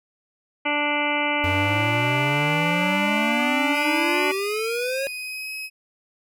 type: harmonic tone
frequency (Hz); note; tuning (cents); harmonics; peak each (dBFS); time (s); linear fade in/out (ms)
293.7; D4; 0; 1 / 2 / 3 / 4 / 5 / 7 / 8 / 9 / 10; -29 / -29 / -27 / -33 / -32 / -27 / -27 / -33 / -32; 0.65-4.32; 10
type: exponential sweep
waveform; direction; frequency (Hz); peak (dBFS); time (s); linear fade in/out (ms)
square; up; 90.1 to 554.4; -25; 1.44-5.07; 0
type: tone with pitch glide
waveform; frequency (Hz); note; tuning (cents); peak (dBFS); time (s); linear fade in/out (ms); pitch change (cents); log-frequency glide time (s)
35% pulse; 2474 to 2551; D#7 to D#7; -10 to +43; -28; 3.72-5.7; 50; +53; 4.98-5.52
effects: none